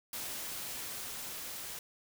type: noise with level ramp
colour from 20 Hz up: white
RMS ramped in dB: -40 to -43 dBFS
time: 0.13-1.79 s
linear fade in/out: 2 ms
effects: none